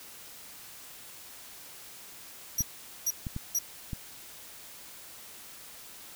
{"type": "tone bursts", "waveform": "sawtooth", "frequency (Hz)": 5790, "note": "F#8", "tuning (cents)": -38, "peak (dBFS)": -23, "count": 3, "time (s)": [2.58, 3.589], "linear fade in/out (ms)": 5, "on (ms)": 43, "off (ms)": 440}
{"type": "clicks", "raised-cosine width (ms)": 5, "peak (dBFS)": -22, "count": 4, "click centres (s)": [2.607, 3.268, 3.364, 3.932]}
{"effects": ["white hiss -48 dBFS RMS until 6.15 s"]}